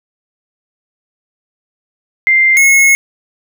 sine / square tone pair in turn, 2093 / 2176 Hz, C7 / C#7, 0 / -33 cents, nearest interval minor second, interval 67 cents, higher second, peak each -6 dBFS, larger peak neither, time 2.27-2.57 / 2.57-2.95 s, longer second, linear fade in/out 0 ms, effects none

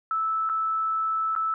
sine tone with dropouts, 1312 Hz, E6, 9 cents flat, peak -23 dBFS, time 0.11-1.54 s, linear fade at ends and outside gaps 1 ms, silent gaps 0.491-0.497 / 1.352-1.362 s, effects none

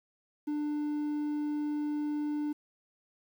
triangle tone, 297 Hz, D4, 20 cents sharp, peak -28 dBFS, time 0.47-2.53 s, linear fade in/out 10 ms, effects 10-bit

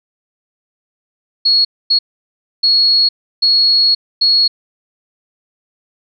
sine tone bursts at uneven times, 4332 Hz, C#8, 41 cents flat, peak -8 dBFS, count 5, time 1.45-1.65 / 1.9-1.99 / 2.63-3.09 / 3.42-3.95 / 4.21-4.48 s, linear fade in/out 10 ms, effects none

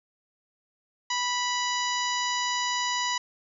harmonic tone, 984 Hz, B5, 7 cents flat, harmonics 1 / 2 / 3 / 4 / 5 / 6 / 7, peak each -29 / -32 / -34 / -35 / -36 / -37 / -37 dBFS, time 1.1-3.18 s, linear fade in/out 5 ms, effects none

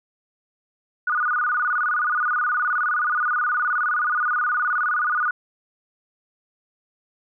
sine tone with vibrato, 1335 Hz, E6, 22 cents sharp, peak -19 dBFS, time 1.07-5.31 s, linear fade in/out 5 ms, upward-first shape square, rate 19 Hz, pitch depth 160 cents each way, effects none

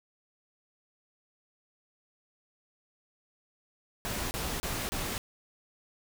pink noise bursts, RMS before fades -34 dBFS, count 4, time 4.05-5.18 s, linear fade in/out 0 ms, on 260 ms, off 30 ms, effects none

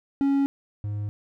triangle tone pair in turn, 277.2 / 103.77 Hz, C#4 / G#2, 0 / -1 cents, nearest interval octave + perfect fourth, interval 1701 cents, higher first, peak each -17 / -25 dBFS, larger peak first, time 0.21-0.46 / 0.84-1.09 s, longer neither, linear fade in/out 0 ms, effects none

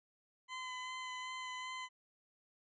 20% pulse tone with vibrato, 1019 Hz, C6, 46 cents flat, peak -37 dBFS, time 0.48-1.89 s, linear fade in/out 50 ms, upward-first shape sine, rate 2.6 Hz, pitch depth 15 cents each way, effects resampled to 16000 Hz

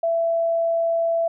sine tone, 667 Hz, E5, 20 cents sharp, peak -18 dBFS, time 0.03-1.28 s, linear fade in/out 5 ms, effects none

